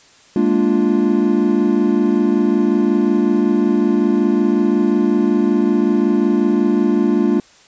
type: chord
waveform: triangle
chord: Bb dominant seventh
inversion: third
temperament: equal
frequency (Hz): 207.7 / 233.1 / 293.7 / 349.2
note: Ab3 / Bb3 / D4 / F4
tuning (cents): 0 / 0 / 0 / 0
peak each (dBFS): -16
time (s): 0.36-7.4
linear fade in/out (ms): 2
effects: white hiss -48 dBFS RMS until 7.67 s + resampled to 16000 Hz